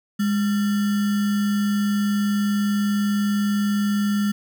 sine tone with sample-and-hold, 205.1 Hz, G#3, 21 cents flat, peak -18 dBFS, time 0.19-4.32 s, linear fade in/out 10 ms, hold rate 1575 Hz, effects none

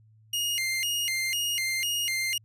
sawtooth tone with vibrato, 2451 Hz, D#7, 27 cents flat, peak -23 dBFS, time 0.33-2.38 s, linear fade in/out 5 ms, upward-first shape square, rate 2 Hz, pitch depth 270 cents each way, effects added 109 Hz sine -55 dBFS peak until 2.44 s + resampled to 32000 Hz

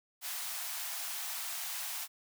white high-pass noise, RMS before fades -39 dBFS, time 0.21-2.08 s, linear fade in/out 50 ms, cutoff 640 Hz, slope 96 dB/octave, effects none

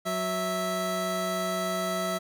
25% pulse tone pair together, 184.08 / 656 Hz, F#3 / E5, -9 / -9 cents, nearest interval octave + minor seventh, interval 2200 cents, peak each -29 / -25 dBFS, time 0.05-2.19 s, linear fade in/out 20 ms, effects none

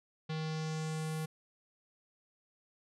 square tone with low-pass filter sweep, 157.4 Hz, D#3, 20 cents sharp, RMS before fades -37 dBFS, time 0.29-1.26 s, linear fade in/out 10 ms, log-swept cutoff 3900 to 12000 Hz, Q 2, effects none

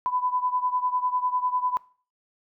sine beating tone pair, 997 / 1007 Hz, B5 / B5, +16 / +33 cents, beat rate 10 Hz, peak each -25 / -28 dBFS, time 0.06-1.77 s, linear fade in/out 0 ms, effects noise-tail reverb RT60 0.4 s tail -21 dB re dry

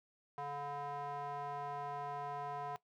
square tone with band-pass filter, 143.5 Hz, D3, 40 cents flat, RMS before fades -43 dBFS, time 0.38-2.76 s, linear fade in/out 0 ms, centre 860 Hz, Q 3.5, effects noise-tail reverb RT60 0.1 s tail -18 dB re dry

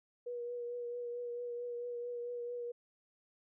sine tone with vibrato, 481.7 Hz, B4, 43 cents flat, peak -38 dBFS, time 0.26-2.72 s, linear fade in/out 10 ms, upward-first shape triangle, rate 4.5 Hz, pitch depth 24 cents each way, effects none

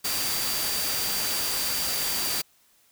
sine tone in noise, 4684 Hz, D8, 5 cents flat, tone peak -32 dBFS, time 0.04-2.42 s, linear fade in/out 10 ms, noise white, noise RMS -28 dBFS, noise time 0.04-2.42 s, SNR -7 dB, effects white hiss -62 dBFS RMS until 2.91 s

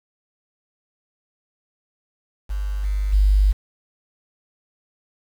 sine tone with level steps, 49.78 Hz, G1, 27 cents sharp, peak -22 / -19 / -12 dBFS, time 2.49-3.53 s, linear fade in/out 20 ms, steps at 2.83 / 3.12 s, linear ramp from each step 20 ms, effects 7-bit

